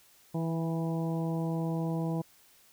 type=harmonic tone with a mistuned harmonic; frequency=163.6 Hz; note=E3; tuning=13 cents flat; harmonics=1 / 2 / 3 / 4 / 5 / 6; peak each=-30 / -36 / -40 / -42 / -44 / -46 dBFS; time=0.34-2.22 s; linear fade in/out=10 ms; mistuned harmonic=4; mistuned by=+20 cents; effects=white hiss -61 dBFS RMS until 2.72 s